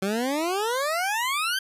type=exponential sweep; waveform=20% pulse; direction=up; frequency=187.2 to 1594 Hz; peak=-19 dBFS; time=0.02-1.59 s; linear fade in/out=5 ms; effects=resampled to 32000 Hz